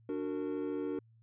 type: chord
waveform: triangle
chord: D augmented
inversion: none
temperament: just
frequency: 293.7 / 367.1 / 458.9 Hz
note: D4 / F#4 / A#4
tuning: 0 / -14 / -27 cents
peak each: -35 / -37 / -37 dBFS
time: 0.09-0.99 s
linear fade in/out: 2 ms
effects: added 113 Hz sine -60 dBFS peak until 1.22 s + resampled to 8000 Hz